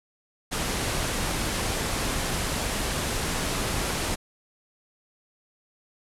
pink low-pass noise, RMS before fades -28 dBFS, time 0.51-4.16 s, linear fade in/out 20 ms, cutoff 12000 Hz, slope 48 dB/octave, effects none

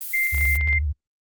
violet noise, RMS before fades -31 dBFS, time 0.01-0.57 s, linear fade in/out 0 ms
sine tone with tremolo, 2093 Hz, C7, in tune, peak -19 dBFS, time 0.13-0.79 s, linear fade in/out 10 ms, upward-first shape square, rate 3.6 Hz, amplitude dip 40%
sine tone with vibrato, 74.5 Hz, D2, 25 cents sharp, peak -21 dBFS, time 0.32-0.93 s, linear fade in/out 20 ms, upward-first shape sine, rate 12 Hz, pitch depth 110 cents each way
clicks, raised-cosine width 0.3 ms, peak -21 dBFS, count 8, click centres 0.346 / 0.381 / 0.412 / 0.454 / 0.556 / 0.611 / 0.675 / 0.729 s
effects noise-tail reverb RT60 0.1 s tail -23 dB re dry + Opus 32 kbps

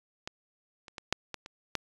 clicks, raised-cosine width 0.2 ms, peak -19 / -29 / -22 / -8 / -19 / -26 / -12 dBFS, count 7, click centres 0.275 / 0.882 / 0.982 / 1.126 / 1.343 / 1.461 / 1.753 s, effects resampled to 24000 Hz

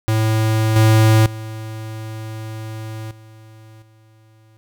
square tone with level steps, 110 Hz, A2, in tune, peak -15 / -10 / -28 / -41 / -49 dBFS, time 0.08-4.57 s, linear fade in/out 0 ms, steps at 0.76 / 1.26 / 3.11 / 3.82 s, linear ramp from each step 2 ms, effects none

